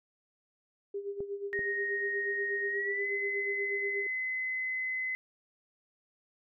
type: tone with tremolo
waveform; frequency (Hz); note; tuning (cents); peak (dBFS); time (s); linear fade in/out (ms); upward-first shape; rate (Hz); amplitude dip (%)
sine; 401.5; G4; +41; -32; 0.94-4.07; 5; sine; 8.3; 70
type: clicks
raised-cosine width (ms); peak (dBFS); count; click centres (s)
2; -30; 2; 1.205 / 1.592
type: tone with pitch glide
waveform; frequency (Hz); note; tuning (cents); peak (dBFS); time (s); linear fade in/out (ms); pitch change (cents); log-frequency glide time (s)
sine; 1866 to 2035; A#6 to C7; +1 to -49; -31; 1.53-5.15; 0; +150; 2.69-3.09
effects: none